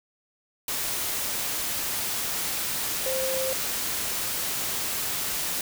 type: tone in noise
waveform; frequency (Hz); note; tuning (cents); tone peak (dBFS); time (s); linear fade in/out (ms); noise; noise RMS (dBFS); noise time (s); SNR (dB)
sine; 525; C5; +6; -27; 3.06-3.53; 2; white; -29; 0.68-5.61; -1
effects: none